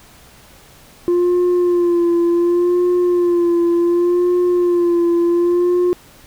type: tone with vibrato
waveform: sine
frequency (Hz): 349.2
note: F4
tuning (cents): 0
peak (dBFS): -9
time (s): 1.08-5.93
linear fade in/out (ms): 0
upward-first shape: sine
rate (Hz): 0.68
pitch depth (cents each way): 35
effects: tanh soft clip ceiling -11 dBFS + pink hiss -45 dBFS RMS until 6.26 s